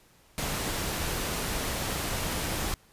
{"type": "noise", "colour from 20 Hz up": "pink", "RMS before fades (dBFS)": -31, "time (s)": [0.38, 2.74], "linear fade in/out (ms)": 0, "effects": ["pink hiss -60 dBFS RMS until 2.92 s", "resampled to 32000 Hz"]}